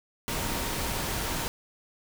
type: tone in noise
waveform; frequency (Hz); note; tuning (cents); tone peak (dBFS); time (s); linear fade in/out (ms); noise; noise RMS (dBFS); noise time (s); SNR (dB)
sine; 931; A#5; -2; -42; 0.28-1.48; 0; pink; -31; 0.28-1.48; -14
effects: none